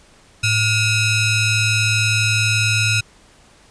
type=ring-modulated tone; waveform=sawtooth; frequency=1318.5 Hz; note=E6; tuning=in tune; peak=-8 dBFS; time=0.43-3.01 s; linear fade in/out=10 ms; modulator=1210 Hz; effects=pink hiss -50 dBFS RMS until 3.7 s + resampled to 22050 Hz